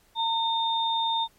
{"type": "tone pair together", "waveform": "sine", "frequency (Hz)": [910, 3640], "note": ["A#5", "A#7"], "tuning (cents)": [-42, -42], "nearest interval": "2 octaves", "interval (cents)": 2400, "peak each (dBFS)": [-25, -27], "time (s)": [0.15, 1.28], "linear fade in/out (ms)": 50, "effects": ["pink hiss -62 dBFS RMS until 1.38 s", "MP3 64 kbps"]}